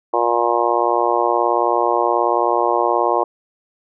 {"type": "harmonic tone", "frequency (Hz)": 118.7, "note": "A#2", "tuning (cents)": 32, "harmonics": [3, 4, 5, 6, 7, 8, 9], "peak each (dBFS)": [-22, -22, -22, -22, -22, -22, -22], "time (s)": [0.13, 3.24], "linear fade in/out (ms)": 10, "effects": []}